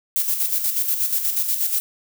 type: noise with tremolo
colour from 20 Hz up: violet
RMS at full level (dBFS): -20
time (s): 0.16-1.8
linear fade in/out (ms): 0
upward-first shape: square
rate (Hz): 8.3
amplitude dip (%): 50
effects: none